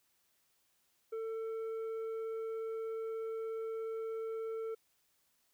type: tone with tanh clipping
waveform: sine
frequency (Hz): 447.2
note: A4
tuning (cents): +28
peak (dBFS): -38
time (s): 1.12-4.75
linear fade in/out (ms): 10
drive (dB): 6
effects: white hiss -75 dBFS RMS until 5.53 s